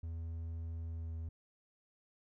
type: tone with pitch glide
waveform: triangle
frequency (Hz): 82.41 to 81.51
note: E2 to E2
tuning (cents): 0 to -19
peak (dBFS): -37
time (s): 0.03-1.29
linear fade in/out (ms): 5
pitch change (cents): -19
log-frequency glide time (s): 0.88-1.12
effects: none